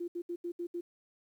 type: tone bursts at uneven times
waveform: sine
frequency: 346.7 Hz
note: F4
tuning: 13 cents flat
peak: -34 dBFS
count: 6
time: 0-0.08 / 0.15-0.22 / 0.29-0.36 / 0.44-0.52 / 0.59-0.67 / 0.74-0.81 s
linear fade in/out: 10 ms
effects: 11-bit